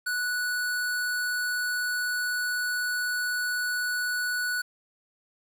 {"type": "tone", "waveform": "square", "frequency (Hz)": 1476, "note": "F#6", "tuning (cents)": -5, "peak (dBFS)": -27, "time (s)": [0.06, 4.62], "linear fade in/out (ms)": 10, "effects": ["9-bit"]}